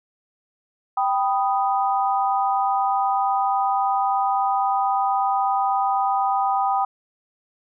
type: chord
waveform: sine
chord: G augmented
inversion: none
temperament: equal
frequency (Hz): 784 / 987.8 / 1244.5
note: G5 / B5 / D#6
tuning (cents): 0 / 0 / 0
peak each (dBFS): -20 / -25 / -25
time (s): 0.97-6.85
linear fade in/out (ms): 5
effects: none